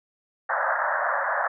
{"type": "band-pass noise", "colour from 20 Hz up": "white", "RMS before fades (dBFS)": -25, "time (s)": [0.49, 1.48], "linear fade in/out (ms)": 10, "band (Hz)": [540, 1800], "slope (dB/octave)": 96, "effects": []}